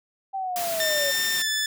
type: linear sweep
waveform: sine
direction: down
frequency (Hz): 784 to 550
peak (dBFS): -26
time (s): 0.33-1.12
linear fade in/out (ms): 20
type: high-pass noise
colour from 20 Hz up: white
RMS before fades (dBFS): -31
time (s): 0.56-1.42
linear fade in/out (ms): 0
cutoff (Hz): 110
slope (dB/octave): 24
type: tone with pitch glide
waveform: 15% pulse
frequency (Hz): 1800 to 1744.7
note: A6 to A6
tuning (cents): +39 to -15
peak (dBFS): -17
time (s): 0.8-1.66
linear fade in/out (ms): 2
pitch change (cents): -54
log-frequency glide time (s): 1.35-1.48
effects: none